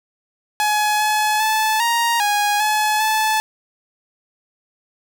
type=tone with pitch steps; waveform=sawtooth; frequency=844 / 852 / 870 / 936 / 825 / 853 / 869 Hz; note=G#5 / G#5 / A5 / A#5 / G#5 / G#5 / A5; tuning=+28 / +44 / -20 / +7 / -12 / +46 / -22 cents; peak=-12 dBFS; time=0.6-3.4 s; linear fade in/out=0 ms; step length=400 ms; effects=none